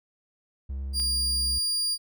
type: tone with vibrato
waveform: triangle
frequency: 67.5 Hz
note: C#2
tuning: 45 cents flat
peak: -28 dBFS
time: 0.69-1.59 s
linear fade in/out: 10 ms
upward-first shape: square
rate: 10 Hz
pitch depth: 10 cents each way
type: tone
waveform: 35% pulse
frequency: 4800 Hz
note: D8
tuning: 37 cents sharp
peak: -23 dBFS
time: 0.93-1.98 s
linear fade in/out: 50 ms
type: clicks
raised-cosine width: 0.2 ms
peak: -26 / -36 dBFS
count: 2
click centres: 0.999 / 1.037 s
effects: none